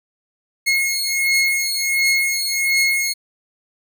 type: beating tone pair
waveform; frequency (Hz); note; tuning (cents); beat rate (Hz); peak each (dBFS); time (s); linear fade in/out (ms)
sawtooth; 2163 / 2164.4; C#7 / C#7; -43 / -42; 1.4; -16; 0.66-3.14; 20
effects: none